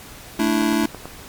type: chord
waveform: square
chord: A suspended fourth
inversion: none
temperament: just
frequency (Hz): 220 / 293.3 / 330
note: A3 / D4 / E4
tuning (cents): 0 / -2 / +2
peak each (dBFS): -22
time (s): 0.39-0.86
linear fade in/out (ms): 5
type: click train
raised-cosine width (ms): 1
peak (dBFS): -18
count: 5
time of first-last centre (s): 0.62-1.056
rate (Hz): 9.18
effects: pink hiss -40 dBFS RMS until 1.28 s + MP3 96 kbps